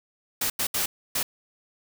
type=noise bursts at uneven times; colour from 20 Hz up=white; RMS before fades=-26 dBFS; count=4; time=0.41-0.5 / 0.59-0.67 / 0.74-0.86 / 1.15-1.23 s; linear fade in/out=5 ms; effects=none